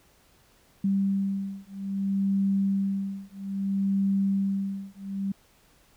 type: beating tone pair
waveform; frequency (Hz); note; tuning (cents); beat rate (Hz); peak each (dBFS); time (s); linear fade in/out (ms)
sine; 195.7 / 196.31; G3 / G3; -3 / +3; 0.61; -27 / -27; 0.84-5.32; 5
effects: pink hiss -61 dBFS RMS until 5.96 s